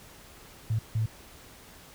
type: tone bursts at uneven times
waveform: sine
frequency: 110.5 Hz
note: A2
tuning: 8 cents sharp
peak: -24 dBFS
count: 2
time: 0.7-0.79 / 0.95-1.06 s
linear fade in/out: 5 ms
effects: pink hiss -51 dBFS RMS until 1.94 s